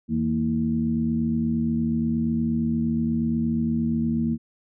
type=harmonic tone with a mistuned harmonic; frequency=80.9 Hz; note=E2; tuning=32 cents flat; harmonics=1 / 2 / 3 / 4; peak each=-33 / -28 / -22 / -33 dBFS; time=0.08-4.38 s; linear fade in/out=50 ms; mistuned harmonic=3; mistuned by=-91 cents; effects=none